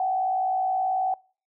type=tone with frequency modulation; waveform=sine; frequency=754 Hz; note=F#5; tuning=32 cents sharp; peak=-22 dBFS; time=0-1.14 s; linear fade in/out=2 ms; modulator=59.1 Hz; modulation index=0.5; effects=noise-tail reverb RT60 0.4 s tail -25 dB re dry